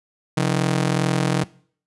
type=ring-modulated tone; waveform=sawtooth; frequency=155.56 Hz; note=D#3; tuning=in tune; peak=-11 dBFS; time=0.37-1.44 s; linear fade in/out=2 ms; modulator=21.2 Hz; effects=noise-tail reverb RT60 0.5 s tail -21 dB re dry + resampled to 24000 Hz